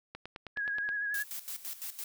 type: click train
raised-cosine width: 0.3 ms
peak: -26 dBFS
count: 8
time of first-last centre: 0.15-0.89 s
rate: 9.46 Hz
type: tone with vibrato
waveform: sine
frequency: 1661.2 Hz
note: G#6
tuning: in tune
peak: -31 dBFS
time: 0.56-1.24 s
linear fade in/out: 20 ms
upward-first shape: sine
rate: 11 Hz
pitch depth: 38 cents each way
type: noise with tremolo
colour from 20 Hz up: blue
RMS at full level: -39 dBFS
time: 1.14-2.04 s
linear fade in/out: 2 ms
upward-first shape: square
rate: 5.9 Hz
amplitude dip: 75%
effects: none